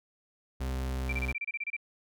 40% pulse tone, 64.9 Hz, C2, 13 cents flat, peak -30 dBFS, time 0.6-1.33 s, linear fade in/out 10 ms
sine tone bursts, 2349 Hz, D7, in tune, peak -31 dBFS, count 11, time 1.09-1.766 s, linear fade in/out 5 ms, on 36 ms, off 28 ms
effects none

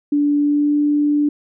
sine tone with pitch glide, 290.7 to 293.7 Hz, D4 to D4, -18 to 0 cents, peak -13 dBFS, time 0.12-1.29 s, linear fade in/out 5 ms, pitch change +18 cents, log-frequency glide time 0.38-0.75 s, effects none

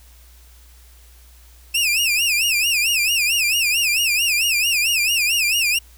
sawtooth tone with vibrato, 2606 Hz, E7, 20 cents flat, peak -13 dBFS, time 1.74-5.79 s, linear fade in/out 10 ms, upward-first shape sine, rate 4.5 Hz, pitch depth 170 cents each way, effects added 60 Hz sine -45 dBFS peak until 5.97 s + white hiss -52 dBFS RMS until 5.97 s

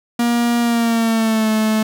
45% pulse tone with pitch glide, 237.3 to 217.6 Hz, A#3 to A3, +31 to -19 cents, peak -14 dBFS, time 0.19-1.83 s, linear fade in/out 5 ms, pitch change -150 cents, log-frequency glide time 0.6-1.5 s, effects none

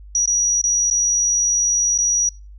sine tone with dropouts, 5800 Hz, F#8, 35 cents flat, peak -14 dBFS, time 0.15-2.29 s, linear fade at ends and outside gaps 2 ms, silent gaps 0.258-0.275 / 0.615-0.639 / 0.901-0.91 / 1.978-1.986 s, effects noise-tail reverb RT60 0.3 s tail -25 dB re dry + added 50 Hz sine -37 dBFS peak until 2.58 s

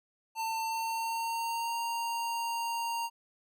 square tone with pitch glide, 897 to 929.2 Hz, A5 to A#5, +33 to -6 cents, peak -32 dBFS, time 0.35-3.1 s, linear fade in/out 50 ms, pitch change +61 cents, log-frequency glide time 0.56-1.79 s, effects none

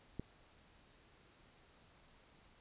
click, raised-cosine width 3 ms, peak -28 dBFS, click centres 0.196 s, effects pink hiss -66 dBFS RMS until 2.6 s + resampled to 8000 Hz

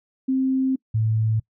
sine tone pair in turn, 263.2 / 110.34 Hz, C4 / A2, +10 / +5 cents, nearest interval octave + minor third, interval 1505 cents, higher first, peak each -18 dBFS, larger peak neither, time 0.28-0.76 / 0.94-1.4 s, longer first, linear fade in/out 10 ms, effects noise-tail reverb RT60 0.1 s tail -24 dB re dry

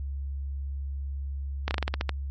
slowing click train, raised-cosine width 0.3 ms, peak -11 dBFS, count 9, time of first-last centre 1.68-2.093 s, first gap 29 ms, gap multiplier 1.16, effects added 69 Hz sine -30 dBFS peak until 2.3 s + MP3 32 kbps

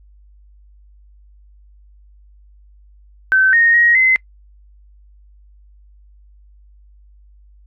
sine tone with pitch steps, 1536 / 1856 / 1887 / 2052 Hz, G6 / A#6 / A#6 / C7, -36 / -8 / +21 / -34 cents, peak -9 dBFS, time 3.32-4.16 s, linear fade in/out 0 ms, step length 210 ms, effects noise-tail reverb RT60 0.1 s tail -25 dB re dry + added 50 Hz sine -44 dBFS peak until 7.66 s

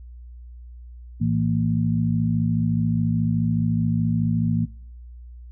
sine tone cluster, 110.7 / 164.7 / 229.6 Hz, A2 / E3 / A#3, +11 / -1 / -26 cents, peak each -23 dBFS, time 1.2-4.66 s, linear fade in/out 20 ms, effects noise-tail reverb RT60 0.6 s tail -22 dB re dry + added 60 Hz sine -38 dBFS peak until 5.51 s

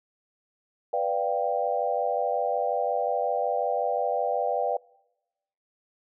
sine chord, G dominant seventh, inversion first, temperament equal, 493.9 / 587.3 / 698.5 / 784 Hz, B4 / D5 / F5 / G5, 0 / 0 / 0 / 0 cents, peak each -29 dBFS, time 0.93-4.77 s, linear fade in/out 5 ms, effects noise-tail reverb RT60 1.0 s tail -25 dB re dry

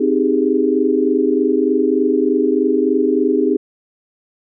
sine chord, Ab major seventh, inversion first, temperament equal, 261.6 / 311.1 / 392 / 415.3 Hz, C4 / Eb4 / G4 / Ab4, 0 / 0 / 0 / 0 cents, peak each -18 dBFS, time 0-3.57 s, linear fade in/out 10 ms, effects none

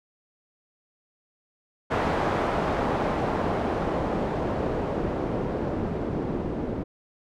white noise with low-pass filter sweep, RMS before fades -27 dBFS, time 1.9-6.84 s, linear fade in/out 20 ms, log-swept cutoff 950 to 340 Hz, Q 0.88, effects none

